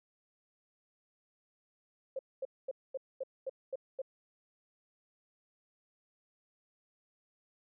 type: tone bursts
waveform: sine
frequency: 531 Hz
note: C5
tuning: 25 cents sharp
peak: -34 dBFS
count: 8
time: 2.16-4.018 s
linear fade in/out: 5 ms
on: 31 ms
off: 230 ms
effects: none